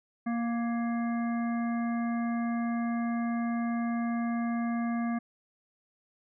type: harmonic tone with a mistuned harmonic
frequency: 233.8 Hz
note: A#3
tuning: 5 cents sharp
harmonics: 1 / 3 / 5 / 7 / 9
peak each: -28 / -38 / -42 / -45 / -47 dBFS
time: 0.26-5.19 s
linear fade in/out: 10 ms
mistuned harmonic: 7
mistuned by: +29 cents
effects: none